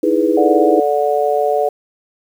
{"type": "chord", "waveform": "sine", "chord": "E major seventh", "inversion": "third", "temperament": "equal", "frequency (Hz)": [311.1, 329.6, 415.3, 493.9], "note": ["D#4", "E4", "G#4", "B4"], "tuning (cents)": [0, 0, 0, 0], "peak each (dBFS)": -17, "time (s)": [0.03, 0.8], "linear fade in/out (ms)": 5}
{"type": "harmonic tone", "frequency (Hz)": 145.8, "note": "D3", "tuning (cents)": -12, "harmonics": [3, 4, 5], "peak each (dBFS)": [-17, -17, -17], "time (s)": [0.37, 1.69], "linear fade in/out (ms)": 5}
{"effects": ["7-bit"]}